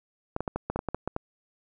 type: clicks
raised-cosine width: 1 ms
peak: -15 dBFS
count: 11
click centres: 0.364 / 0.406 / 0.478 / 0.56 / 0.7 / 0.76 / 0.791 / 0.887 / 0.946 / 1.076 / 1.164 s
effects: none